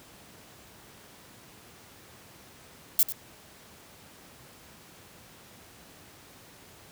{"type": "noise with echo", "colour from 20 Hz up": "violet", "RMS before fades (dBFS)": -20, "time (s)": [2.99, 3.03], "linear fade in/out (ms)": 2, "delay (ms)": 94, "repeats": 1, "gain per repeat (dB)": -13, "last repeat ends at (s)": 3.124, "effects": ["pink hiss -52 dBFS RMS until 6.91 s", "high-pass 80 Hz 12 dB/octave"]}